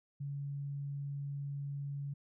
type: tone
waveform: sine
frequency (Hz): 141.3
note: C#3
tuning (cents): +34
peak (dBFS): -37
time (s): 0.2-2.14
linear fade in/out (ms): 10
effects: none